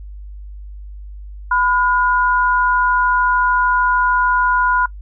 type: tone pair together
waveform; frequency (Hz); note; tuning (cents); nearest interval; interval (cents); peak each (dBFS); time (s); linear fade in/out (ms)
sine; 1000 / 1433.5; B5 / F6; +21 / +45; tritone; 624; -15; 1.51-4.86; 5
effects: noise-tail reverb RT60 0.1 s tail -24 dB re dry + added 50 Hz sine -30 dBFS peak until 5.01 s